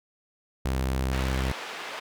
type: tone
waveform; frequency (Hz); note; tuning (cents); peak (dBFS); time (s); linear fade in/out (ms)
sawtooth; 65.41; C2; 0; -21; 0.65-1.52; 5
type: band-pass noise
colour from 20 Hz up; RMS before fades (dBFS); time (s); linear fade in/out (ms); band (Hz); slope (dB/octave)
white; -37; 1.12-2; 10; 390 to 2400; 12
effects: none